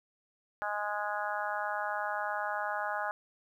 harmonic tone, 207.7 Hz, G#3, in tune, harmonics 3 / 4 / 5 / 6 / 7 / 8, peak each -39 / -36 / -41 / -40 / -38 / -41 dBFS, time 0.62-3.11 s, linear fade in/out 0 ms, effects 11-bit

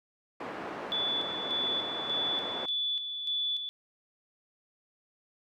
pink band-pass noise, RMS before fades -39 dBFS, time 0.4-2.66 s, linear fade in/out 5 ms, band 320 to 1500 Hz, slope 12 dB/octave
sine tone with tremolo, 3459 Hz, A7, 30 cents flat, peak -28 dBFS, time 0.92-3.69 s, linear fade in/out 0 ms, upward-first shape square, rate 1.7 Hz, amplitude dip 50%
effects none

